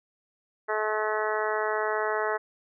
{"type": "harmonic tone", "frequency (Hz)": 214.8, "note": "A3", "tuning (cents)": -41, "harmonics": [2, 3, 4, 5, 6, 7, 8, 9], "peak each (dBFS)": [-30, -32, -33, -34, -35, -35, -36, -37], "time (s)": [0.68, 2.38], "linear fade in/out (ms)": 20, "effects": []}